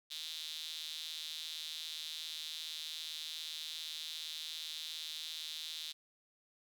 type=tone with high-pass filter; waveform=sawtooth; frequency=157.4 Hz; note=D#3; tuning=20 cents sharp; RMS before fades=-44 dBFS; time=0.1-5.93 s; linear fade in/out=20 ms; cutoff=3700 Hz; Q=5.3; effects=none